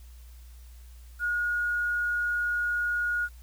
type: tone with quantisation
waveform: sine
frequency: 1441 Hz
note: F#6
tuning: 46 cents flat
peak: -25 dBFS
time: 1.19-3.29 s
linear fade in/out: 50 ms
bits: 9
effects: added 60 Hz sine -45 dBFS peak until 3.42 s + white hiss -60 dBFS RMS until 3.42 s